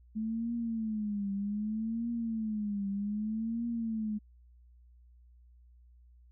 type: tone with vibrato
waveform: sine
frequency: 215.8 Hz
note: A3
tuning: 33 cents flat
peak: -31 dBFS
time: 0.15-4.19 s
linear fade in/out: 20 ms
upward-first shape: triangle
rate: 0.64 Hz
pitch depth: 160 cents each way
effects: added 60 Hz sine -56 dBFS peak until 6.31 s